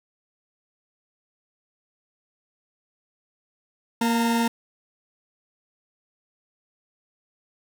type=tone pair together; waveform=40% pulse; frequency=233.1 / 912.2 Hz; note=A#3 / A#5; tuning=0 / -38 cents; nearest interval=2 octaves; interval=2362 cents; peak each=-20 / -26 dBFS; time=4.01-4.48 s; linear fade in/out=5 ms; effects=none